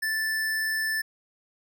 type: tone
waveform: square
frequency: 1759 Hz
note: A6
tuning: 1 cent flat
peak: -26 dBFS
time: 0.02-1.02 s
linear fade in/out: 10 ms
effects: none